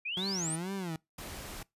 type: exponential sweep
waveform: sine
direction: up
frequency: 2349 to 9540 Hz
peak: -33 dBFS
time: 0.05-0.56 s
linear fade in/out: 10 ms
type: tone with vibrato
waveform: 30% pulse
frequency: 176.8 Hz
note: F3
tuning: 22 cents sharp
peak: -32 dBFS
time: 0.17-0.96 s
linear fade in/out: 2 ms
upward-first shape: sine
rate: 2.2 Hz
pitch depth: 190 cents each way
type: noise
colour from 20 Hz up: pink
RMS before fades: -43 dBFS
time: 1.18-1.63 s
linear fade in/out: 5 ms
effects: noise-tail reverb RT60 0.2 s tail -24 dB re dry + resampled to 32000 Hz